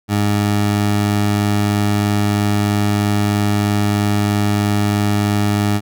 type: tone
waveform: 20% pulse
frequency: 103.1 Hz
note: G#2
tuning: 12 cents flat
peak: -9 dBFS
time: 0.08-5.81 s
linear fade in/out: 50 ms
effects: none